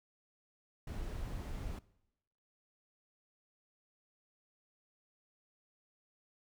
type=noise; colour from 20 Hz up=brown; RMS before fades=-41 dBFS; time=0.87-1.79 s; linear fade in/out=5 ms; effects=noise-tail reverb RT60 0.9 s tail -21 dB re dry